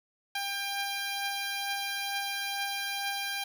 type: beating tone pair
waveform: 10% pulse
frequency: 797 / 799.2 Hz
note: G5 / G5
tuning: +28 / +33 cents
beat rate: 2.2 Hz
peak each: -24 / -32 dBFS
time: 0.35-3.44 s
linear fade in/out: 5 ms
effects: none